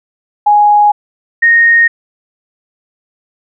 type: tone pair in turn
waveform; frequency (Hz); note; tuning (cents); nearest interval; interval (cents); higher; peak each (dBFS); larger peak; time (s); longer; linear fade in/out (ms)
sine; 830.6 / 1856.6; G#5 / A#6; 0 / -7; octave + major second; 1393; second; -4; neither; 0.46-0.92 / 1.42-1.88; neither; 10
effects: none